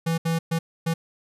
square tone bursts at uneven times, 164.81 Hz, E3, in tune, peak -22 dBFS, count 4, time 0.06-0.18 / 0.25-0.39 / 0.51-0.59 / 0.86-0.94 s, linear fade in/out 10 ms, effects resampled to 32000 Hz

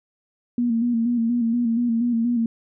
sine tone with vibrato, 234.9 Hz, A#3, 13 cents sharp, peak -18 dBFS, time 0.58-2.46 s, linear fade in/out 2 ms, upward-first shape square, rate 4.2 Hz, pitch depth 46 cents each way, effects none

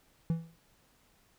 triangle tone with exponential decay, 164.81 Hz, E3, in tune, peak -22 dBFS, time 0.3-0.56 s, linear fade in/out 0 ms, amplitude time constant 55 ms, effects pink hiss -67 dBFS RMS until 1.38 s

